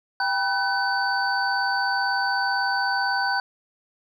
sine tone cluster, 788 / 974 / 1510 / 4568 Hz, G5 / B5 / F#6 / D8, +9 / -24 / +35 / -49 cents, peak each -26 / -29 / -24 / -30 dBFS, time 0.2-3.4 s, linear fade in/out 2 ms, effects 9-bit

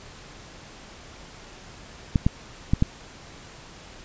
clicks, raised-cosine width 5 ms, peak -6 dBFS, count 4, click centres 2.158 / 2.265 / 2.735 / 2.824 s, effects pink hiss -45 dBFS RMS until 4.04 s + resampled to 16000 Hz

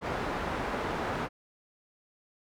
white low-pass noise, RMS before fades -33 dBFS, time 0.01-1.29 s, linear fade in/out 50 ms, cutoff 1100 Hz, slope 12 dB/octave, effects none

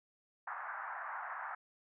white band-pass noise, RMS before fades -43 dBFS, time 0.47-1.55 s, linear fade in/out 5 ms, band 720 to 1700 Hz, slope 48 dB/octave, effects none

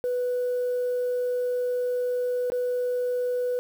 sine tone with dropouts, 494.7 Hz, B4, 3 cents sharp, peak -22 dBFS, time 0.04-3.59 s, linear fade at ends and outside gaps 0 ms, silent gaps 2.501-2.52 s, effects tanh soft clip ceiling -21 dBFS + 8-bit

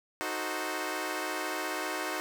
10% pulse chord, D# diminished seventh, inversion none, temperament equal, 311.1 / 370 / 440 / 523.3 Hz, D#4 / F#4 / A4 / C5, 0 / 0 / 0 / 0 cents, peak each -28 / -28 / -34 / -31 dBFS, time 0.21-2.2 s, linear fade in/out 0 ms, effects none

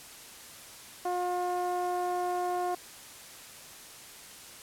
10% pulse tone with low-pass filter, 357.7 Hz, F4, 41 cents sharp, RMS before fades -31 dBFS, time 1.05-2.75 s, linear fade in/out 5 ms, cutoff 730 Hz, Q 1.8, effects white hiss -48 dBFS RMS until 4.62 s + low-pass 12000 Hz 12 dB/octave

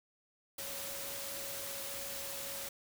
sine tone in noise, 554.4 Hz, C#5, in tune, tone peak -49 dBFS, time 0.58-2.69 s, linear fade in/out 5 ms, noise white, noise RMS -42 dBFS, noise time 0.58-2.69 s, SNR -10 dB, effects none

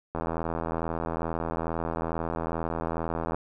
click train, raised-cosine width 1 ms, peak -16 dBFS, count 264, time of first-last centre 0.15-3.346 s, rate 82.3 Hz, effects none

